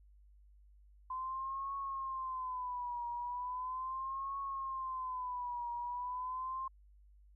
sine tone with vibrato, 1025 Hz, C6, 36 cents flat, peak -37 dBFS, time 1.1-6.68 s, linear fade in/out 5 ms, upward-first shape triangle, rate 0.38 Hz, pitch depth 130 cents each way, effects added 50 Hz sine -59 dBFS peak until 7.35 s

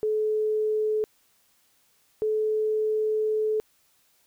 sine tone pair in turn, 430.1 / 431.8 Hz, A4 / A4, -39 / -33 cents, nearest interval unison, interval 6 cents, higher second, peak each -22 dBFS, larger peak neither, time 0.03-1.04 / 2.22-3.6 s, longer second, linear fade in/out 0 ms, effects white hiss -65 dBFS RMS until 4.26 s

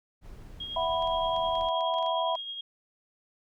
brown noise, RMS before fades -45 dBFS, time 0.21-1.71 s, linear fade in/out 50 ms
sine tone with tremolo, 3261 Hz, G#7, 32 cents flat, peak -33 dBFS, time 0.6-2.61 s, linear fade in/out 5 ms, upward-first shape triangle, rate 9.6 Hz, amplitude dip 45%
sine chord, E suspended second, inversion none, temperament just, 659.3 / 741.7 / 988.9 Hz, E5 / F#5 / B5, 0 / +4 / +2 cents, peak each -29 / -34 / -29 dBFS, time 0.76-2.36 s, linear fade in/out 5 ms
clicks, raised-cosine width 0.2 ms, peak -32 dBFS, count 12, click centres 1.024 / 1.074 / 1.364 / 1.554 / 1.611 / 1.687 / 1.808 / 1.94 / 1.985 / 2.027 / 2.063 / 2.353 s
effects none

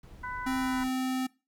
brown noise, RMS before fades -47 dBFS, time 0.03-0.89 s, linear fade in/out 2 ms
harmonic tone, 499 Hz, B4, 18 cents sharp, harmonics 2 / 3 / 4, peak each -37 / -38 / -44 dBFS, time 0.23-0.84 s, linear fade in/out 10 ms
square tone with pitch glide, 261.6 to 258.6 Hz, C4 to C4, 0 to -20 cents, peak -29 dBFS, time 0.46-1.27 s, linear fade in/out 10 ms, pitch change -20 cents, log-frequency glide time 0.57-0.84 s
effects noise-tail reverb RT60 0.3 s tail -22 dB re dry

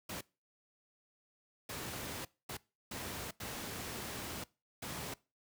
pink noise bursts at uneven times, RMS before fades -42 dBFS, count 6, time 0.09-0.21 / 1.69-2.25 / 2.49-2.57 / 2.91-3.31 / 3.4-4.44 / 4.82-5.14 s, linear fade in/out 5 ms, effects noise-tail reverb RT60 0.3 s tail -22 dB re dry + high-pass 80 Hz 12 dB/octave

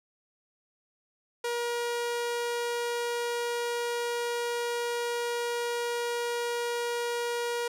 sawtooth tone, 476.3 Hz, A#4, 37 cents sharp, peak -25 dBFS, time 1.44-7.68 s, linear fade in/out 5 ms, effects low-pass 12000 Hz 12 dB/octave

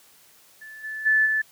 sine tone with level steps, 1744 Hz, A6, 16 cents flat, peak -39 / -30 / -16 / -20 dBFS, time 0.61-1.42 s, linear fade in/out 10 ms, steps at 0.83 / 1.05 / 1.25 s, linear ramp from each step 20 ms, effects white hiss -55 dBFS RMS until 1.51 s + high-pass 80 Hz 12 dB/octave

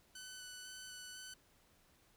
10% pulse tone with vibrato, 1500 Hz, F#6, 23 cents sharp, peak -40 dBFS, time 0.15-1.34 s, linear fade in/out 5 ms, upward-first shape square, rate 2 Hz, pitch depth 10 cents each way, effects pink hiss -70 dBFS RMS until 2.16 s

